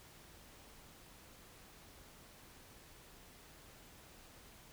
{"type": "silence", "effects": ["pink hiss -59 dBFS RMS until 4.72 s"]}